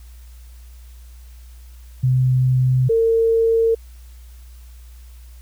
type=tone pair in turn; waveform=sine; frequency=128.3 / 454.4 Hz; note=C3 / A#4; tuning=-34 / -44 cents; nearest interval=octave + minor seventh; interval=2190 cents; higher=second; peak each=-13 dBFS; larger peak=neither; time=2.03-2.89 / 2.89-3.75 s; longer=neither; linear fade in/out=10 ms; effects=added 60 Hz sine -38 dBFS peak until 5.41 s + white hiss -54 dBFS RMS until 5.41 s